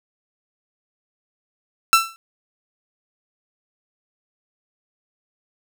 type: tone with exponential decay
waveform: sawtooth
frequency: 1338 Hz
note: E6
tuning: 25 cents sharp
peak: -4 dBFS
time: 1.93-2.16 s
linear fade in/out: 0 ms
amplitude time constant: 48 ms
effects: none